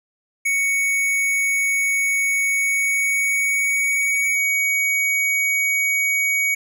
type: tone with pitch glide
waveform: square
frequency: 2228 to 2250 Hz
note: C#7 to C#7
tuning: +8 to +25 cents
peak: -18 dBFS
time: 0.45-6.55 s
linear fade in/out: 10 ms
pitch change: +17 cents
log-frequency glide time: 2.46-4.42 s
effects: none